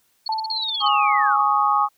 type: tone bursts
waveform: sine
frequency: 4368 Hz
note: C#8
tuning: 26 cents flat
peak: -25 dBFS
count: 11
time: 0.26-0.881 s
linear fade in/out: 5 ms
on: 21 ms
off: 39 ms
type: tone with exponential decay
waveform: sine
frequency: 880 Hz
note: A5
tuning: in tune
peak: -19 dBFS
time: 0.29-1.17 s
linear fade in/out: 2 ms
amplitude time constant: 190 ms
type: linear sweep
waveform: sine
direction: down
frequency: 4321 to 1129 Hz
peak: -23 dBFS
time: 0.5-1.41 s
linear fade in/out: 2 ms
type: chord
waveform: sine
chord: Ab suspended fourth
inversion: none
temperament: just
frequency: 830.6 / 1107.5 / 1245.9 Hz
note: Ab5 / Db6 / Eb6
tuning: 0 / -2 / +2 cents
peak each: -20 / -20 / -20 dBFS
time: 0.8-1.89 s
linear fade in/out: 50 ms
effects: white hiss -64 dBFS RMS until 1.97 s